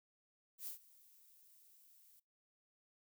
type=noise with ADSR envelope; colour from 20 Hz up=violet; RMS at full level=-44 dBFS; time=0.58-2.2 s; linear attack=92 ms; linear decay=110 ms; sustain=-22 dB; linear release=9 ms; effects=noise-tail reverb RT60 0.2 s tail -21 dB re dry